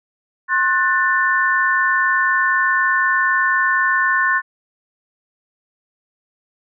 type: chord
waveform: sine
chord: F# diminished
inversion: second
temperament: just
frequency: 1065.6 / 1480 / 1776 Hz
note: C6 / F#6 / A6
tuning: +31 / 0 / +16 cents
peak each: -19 / -19 / -17 dBFS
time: 0.48-4.42 s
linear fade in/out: 50 ms
effects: none